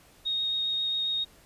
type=tone with vibrato; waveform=sine; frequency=3729 Hz; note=A#7; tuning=in tune; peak=-26 dBFS; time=0.25-1.25 s; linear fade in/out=20 ms; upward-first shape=triangle; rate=7.4 Hz; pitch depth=9 cents each way; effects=pink hiss -57 dBFS RMS until 1.45 s + resampled to 32000 Hz